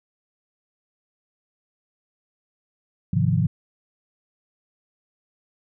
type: chord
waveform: sine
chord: F minor seventh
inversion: first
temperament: equal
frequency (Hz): 103.83 / 130.81 / 155.56 / 174.61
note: Ab2 / C3 / Eb3 / F3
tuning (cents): 0 / 0 / 0 / 0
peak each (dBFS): -23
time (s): 3.13-3.47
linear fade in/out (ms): 5
effects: none